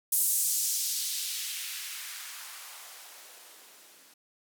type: noise with band-pass filter sweep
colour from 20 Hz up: violet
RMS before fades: -34 dBFS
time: 0.12-4.14 s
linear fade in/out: 5 ms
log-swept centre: 10000 to 230 Hz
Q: 1.2
effects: none